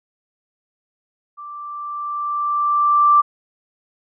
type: tone with level ramp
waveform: sine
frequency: 1174.7 Hz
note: D6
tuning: in tune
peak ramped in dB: -32 to -8 dBFS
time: 1.37-3.22 s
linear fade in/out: 20 ms
effects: none